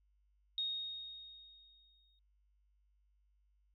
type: tone with exponential decay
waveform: sine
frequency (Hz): 3729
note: A#7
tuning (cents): 0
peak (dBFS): -33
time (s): 0.58-2.19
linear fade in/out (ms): 1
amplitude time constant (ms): 350
effects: added 50 Hz sine -70 dBFS peak until 3.74 s + MP3 96 kbps